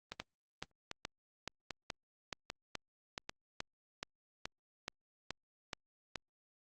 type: two click trains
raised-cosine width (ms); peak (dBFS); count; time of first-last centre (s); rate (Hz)
0.2; -23 / -21; 5 / 15; 0.12-3.295 / 0.2-6.157; 1.26 / 2.35
effects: Opus 24 kbps